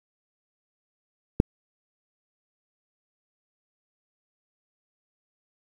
click, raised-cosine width 3 ms, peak -3 dBFS, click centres 1.401 s, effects 7-bit

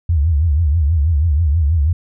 sine tone with vibrato, 77.78 Hz, D#2, in tune, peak -11 dBFS, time 0.09-1.93 s, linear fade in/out 5 ms, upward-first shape triangle, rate 6.2 Hz, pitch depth 230 cents each way, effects none

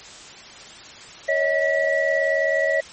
sine tone cluster, 556 / 635 / 1941 Hz, C#5 / D#5 / B6, +5 / +35 / -31 cents, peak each -22 dBFS, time 1.28-2.81 s, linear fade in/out 10 ms, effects white hiss -41 dBFS RMS until 2.92 s + MP3 32 kbps

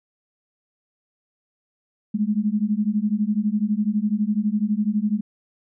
sine beating tone pair, 204.5 / 216.5 Hz, G#3 / A3, -26 / -28 cents, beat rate 12 Hz, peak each -22 dBFS, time 2.14-5.21 s, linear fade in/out 10 ms, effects none

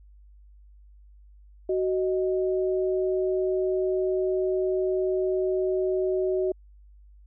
sine tone pair together, 373.6 / 622.3 Hz, F#4 / D#5, +17 / 0 cents, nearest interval major sixth, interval 883 cents, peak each -23 / -30 dBFS, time 1.69-6.52 s, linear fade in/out 5 ms, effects added 50 Hz sine -49 dBFS peak until 7.26 s

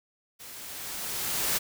white noise with level ramp, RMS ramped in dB -45 to -26 dBFS, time 0.39-1.59 s, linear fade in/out 20 ms, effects none

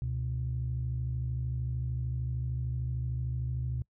sine tone pair together, 70.6 / 123.85 Hz, C#2 / B2, +32 / +5 cents, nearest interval minor seventh, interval 973 cents, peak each -34 / -31 dBFS, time 0.02-3.82 s, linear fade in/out 0 ms, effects noise-tail reverb RT60 0.1 s tail -24 dB re dry + tanh soft clip ceiling -24 dBFS

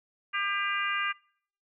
harmonic tone, 400 Hz, G4, 35 cents sharp, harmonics 3 / 4 / 5 / 6 / 7, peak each -32 / -33 / -34 / -35 / -35 dBFS, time 0.33-1.13 s, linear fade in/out 20 ms, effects noise-tail reverb RT60 0.6 s tail -25 dB re dry

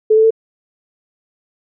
sine tone with pitch steps, 433.9 / 440.2 / 446.6 Hz, A4 / A4 / A4, -24 / +1 / +26 cents, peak -7 dBFS, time 0.1-0.307 s, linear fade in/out 10 ms, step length 69 ms, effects none

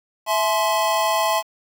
square chord, E augmented, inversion none, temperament equal with one note detuned, 659.3 / 852.5 / 1046.5 Hz, E5 / G#5 / B#5, 0 / +45 / 0 cents, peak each -23 dBFS, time 0.26-1.43 s, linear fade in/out 50 ms, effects 8-bit

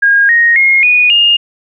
sine tone with pitch steps, 1627 / 1868.9 / 2147 / 2466 / 2833 Hz, G#6 / A#6 / C7 / D#7 / F7, -36 / +4 / +44 / -16 / +24 cents, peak -5 dBFS, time 0.02-1.37 s, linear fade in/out 10 ms, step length 270 ms, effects none

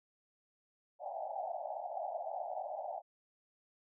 pink band-pass noise, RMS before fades -41 dBFS, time 0.99-3.02 s, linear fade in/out 50 ms, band 600 to 830 Hz, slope 96 dB/octave, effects none

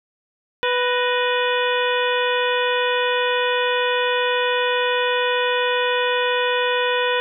harmonic tone with a mistuned harmonic, 493.9 Hz, B4, in tune, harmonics 1 / 2 / 3 / 4 / 5 / 6 / 7, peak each -21 / -24 / -26 / -27 / -28 / -29 / -29 dBFS, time 0.63-7.2 s, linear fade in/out 0 ms, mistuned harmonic 4, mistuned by -99 cents, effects none

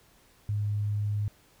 sine tone, 103.83 Hz, G#2, in tune, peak -26 dBFS, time 0.49-1.28 s, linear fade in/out 0 ms, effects pink hiss -61 dBFS RMS until 1.6 s

